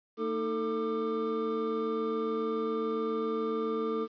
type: tone cluster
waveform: triangle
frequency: 225.9 / 313.1 / 444.8 / 1193 Hz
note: A3 / D#4 / A4 / D6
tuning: +46 / +11 / +19 / +27 cents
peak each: -34 / -36 / -29 / -36 dBFS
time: 0.17-4.08 s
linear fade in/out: 50 ms
effects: resampled to 11025 Hz + 10-bit